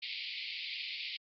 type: band-pass noise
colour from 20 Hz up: pink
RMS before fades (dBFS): -41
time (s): 0.02-1.17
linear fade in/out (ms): 10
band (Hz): 2100 to 4800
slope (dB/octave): 96
effects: Opus 48 kbps